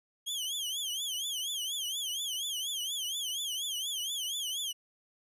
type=tone with vibrato; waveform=sawtooth; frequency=3196 Hz; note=G7; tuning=33 cents sharp; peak=-30 dBFS; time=0.26-4.73 s; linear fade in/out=20 ms; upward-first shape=triangle; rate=4.2 Hz; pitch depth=180 cents each way; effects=resampled to 32000 Hz